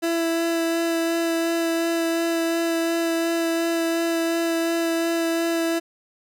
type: tone with vibrato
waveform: 30% pulse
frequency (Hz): 332.7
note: E4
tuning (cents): +16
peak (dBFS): -18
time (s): 0.02-5.8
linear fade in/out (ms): 20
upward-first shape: sine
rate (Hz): 2.8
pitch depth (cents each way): 11
effects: none